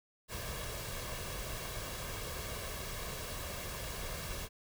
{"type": "noise with comb filter", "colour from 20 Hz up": "pink", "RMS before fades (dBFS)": -41, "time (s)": [0.28, 4.49], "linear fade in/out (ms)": 50, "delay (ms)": 1.8, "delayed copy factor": 0.55, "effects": []}